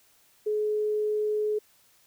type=tone; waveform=sine; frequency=424.2 Hz; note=G#4; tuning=37 cents sharp; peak=-24 dBFS; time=0.46-1.59 s; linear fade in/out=10 ms; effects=white hiss -62 dBFS RMS until 2.06 s